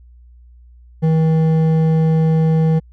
triangle tone with hard clipping, 160 Hz, D#3, 49 cents sharp, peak -13 dBFS, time 1.02-2.8 s, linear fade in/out 20 ms, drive 12 dB, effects added 60 Hz sine -41 dBFS peak until 2.92 s

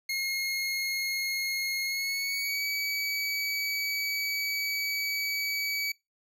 25% pulse tone with pitch glide, 2153 to 2278 Hz, C7 to C#7, +49 to +47 cents, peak -25 dBFS, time 0.09-5.92 s, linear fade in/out 5 ms, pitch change +98 cents, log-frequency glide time 1.85-2.64 s, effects noise-tail reverb RT60 0.2 s tail -23 dB re dry

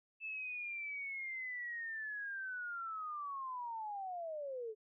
sine linear sweep, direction down, 2637 to 420 Hz, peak -40 dBFS, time 0.2-4.75 s, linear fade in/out 50 ms, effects none

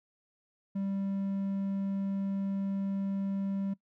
triangle tone, 196 Hz, G3, in tune, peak -28 dBFS, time 0.75-3.74 s, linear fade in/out 10 ms, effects noise-tail reverb RT60 0.1 s tail -20 dB re dry

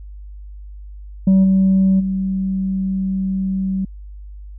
sine tone with level steps, 190.9 Hz, G3, 46 cents flat, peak -6 / -9 / -17 dBFS, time 1.27-3.85 s, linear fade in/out 5 ms, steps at 1.43 / 1.99 s, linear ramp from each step 20 ms, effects tanh soft clip ceiling -8 dBFS + added 50 Hz sine -32 dBFS peak until 4.58 s

